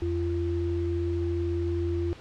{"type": "tone pair together", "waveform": "sine", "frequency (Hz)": [85.3, 343.5], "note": ["F2", "F4"], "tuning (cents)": [-40, -29], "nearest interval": "2 octaves", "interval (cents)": 2411, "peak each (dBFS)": -28, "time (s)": [0.02, 2.13], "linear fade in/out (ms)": 0, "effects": ["pink hiss -48 dBFS RMS until 2.2 s", "low-pass 4000 Hz 12 dB/octave"]}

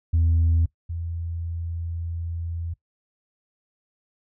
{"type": "tone pair in turn", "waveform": "sine", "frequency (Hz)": [82.41, 84.09], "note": ["E2", "E2"], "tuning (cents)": [0, 35], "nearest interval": "unison", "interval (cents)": 35, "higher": "second", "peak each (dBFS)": [-15, -27], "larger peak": "first", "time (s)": [[0.13, 0.66], [0.89, 2.74]], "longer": "second", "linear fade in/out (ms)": 10, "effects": ["noise-tail reverb RT60 0.1 s tail -20 dB re dry", "tanh soft clip ceiling -14 dBFS"]}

